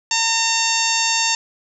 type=harmonic tone; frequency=910 Hz; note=A#5; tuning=42 cents flat; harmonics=1 / 2 / 3 / 4 / 5 / 6 / 7 / 8; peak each=-24 / -27 / -23 / -26 / -25 / -25 / -24 / -24 dBFS; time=0.11-1.35 s; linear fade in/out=2 ms; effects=none